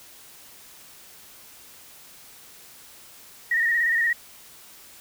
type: tone with vibrato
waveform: sine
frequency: 1864.7 Hz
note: A#6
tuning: in tune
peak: -19 dBFS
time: 3.51-4.13 s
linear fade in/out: 5 ms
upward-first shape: square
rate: 17 Hz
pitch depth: 37 cents each way
effects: white hiss -48 dBFS RMS until 5 s